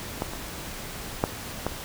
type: clicks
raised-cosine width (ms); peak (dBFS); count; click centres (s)
1; -12 / -22 / -7 / -11; 4; 0.221 / 0.335 / 1.239 / 1.666
effects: pink hiss -37 dBFS RMS until 1.84 s

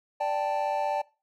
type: chord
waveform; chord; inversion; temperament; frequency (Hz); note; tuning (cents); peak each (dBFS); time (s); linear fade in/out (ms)
triangle; D suspended fourth; none; equal; 587.3 / 784 / 880; D5 / G5 / A5; 0 / 0 / 0; -28; 0.2-1.02; 10
effects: noise-tail reverb RT60 0.3 s tail -21 dB re dry

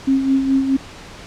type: tone with tremolo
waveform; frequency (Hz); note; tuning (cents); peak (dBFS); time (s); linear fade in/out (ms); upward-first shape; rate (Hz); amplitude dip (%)
sine; 268.8; C4; +47; -11; 0.07-0.77; 10; sine; 4.7; 55
effects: pink hiss -37 dBFS RMS until 1.26 s + low-pass 6000 Hz 12 dB/octave

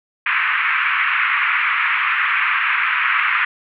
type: band-pass noise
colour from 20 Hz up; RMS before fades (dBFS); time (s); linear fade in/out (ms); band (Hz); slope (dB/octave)
white; -18; 0.26-3.45; 5; 1100 to 2500; 48
effects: none

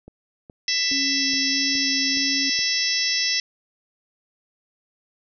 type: click train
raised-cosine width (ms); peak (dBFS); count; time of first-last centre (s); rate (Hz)
2; -28; 7; 0.08-2.59; 2.39
type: harmonic tone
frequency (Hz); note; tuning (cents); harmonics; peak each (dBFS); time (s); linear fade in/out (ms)
663; E5; +10; 3 / 4 / 5 / 6 / 7 / 8 / 9; -28 / -30 / -32 / -30 / -31 / -23 / -29; 0.68-3.4; 2
type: tone with vibrato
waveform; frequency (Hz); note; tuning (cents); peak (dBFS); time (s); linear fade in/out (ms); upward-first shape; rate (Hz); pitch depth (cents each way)
sine; 273.6; C#4; -23; -28; 0.91-2.5; 5; square; 1.6; 11
effects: none

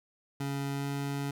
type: tone with pitch glide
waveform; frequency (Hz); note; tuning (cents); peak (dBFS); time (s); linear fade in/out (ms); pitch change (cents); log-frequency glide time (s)
25% pulse; 139.6 to 140.57; C#3 to C#3; +13 to +25; -28; 0.4-1.31; 5; +12; 0.73-0.87
effects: none

